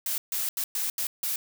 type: noise bursts at uneven times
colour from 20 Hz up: blue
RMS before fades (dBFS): -29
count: 6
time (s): 0.06-0.18 / 0.32-0.49 / 0.57-0.64 / 0.75-0.9 / 0.98-1.07 / 1.23-1.36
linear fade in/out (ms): 2
effects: none